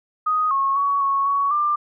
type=tone with pitch steps; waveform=sine; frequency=1247 / 1092 / 1123 / 1104 / 1120 / 1190 Hz; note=D#6 / C#6 / C#6 / C#6 / C#6 / D6; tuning=+3 / -26 / +22 / -7 / +18 / +22 cents; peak=-17 dBFS; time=0.26-1.76 s; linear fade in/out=10 ms; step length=250 ms; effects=none